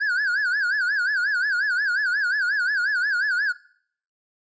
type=tone with vibrato; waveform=triangle; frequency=1568 Hz; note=G6; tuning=in tune; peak=-18 dBFS; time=0-3.53 s; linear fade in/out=20 ms; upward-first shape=sine; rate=5.6 Hz; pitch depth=170 cents each way; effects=noise-tail reverb RT60 0.6 s tail -20 dB re dry + resampled to 16000 Hz